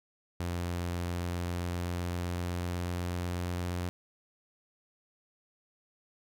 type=tone with pitch glide; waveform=sawtooth; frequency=87.31 to 88.58 Hz; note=F2 to F2; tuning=0 to +25 cents; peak=-28 dBFS; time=0.4-3.89 s; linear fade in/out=0 ms; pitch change=+25 cents; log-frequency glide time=0.85-3.77 s; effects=none